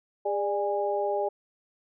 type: tone cluster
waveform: sine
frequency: 406.9 / 595 / 821 Hz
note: G#4 / D5 / G#5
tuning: -35 / +22 / -20 cents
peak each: -29 / -29 / -30 dBFS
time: 0.25-1.29 s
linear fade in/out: 10 ms
effects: none